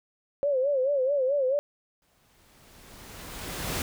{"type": "tone with vibrato", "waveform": "sine", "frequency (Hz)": 544, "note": "C#5", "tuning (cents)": -33, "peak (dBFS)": -22, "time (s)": [0.43, 1.59], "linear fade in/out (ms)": 0, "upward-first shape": "sine", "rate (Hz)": 4.6, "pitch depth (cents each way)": 120}
{"type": "noise with exponential growth", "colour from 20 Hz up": "pink", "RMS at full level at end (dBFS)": -29, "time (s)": [2.02, 3.82], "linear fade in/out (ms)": 1, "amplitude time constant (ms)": 390}
{"effects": []}